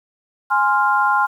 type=chord; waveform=sine; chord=F minor; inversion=first; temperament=equal; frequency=830.6 / 1046.5 / 1396.9 Hz; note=Ab5 / C6 / F6; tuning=0 / 0 / 0 cents; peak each=-18 dBFS; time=0.5-1.27 s; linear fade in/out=20 ms; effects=8-bit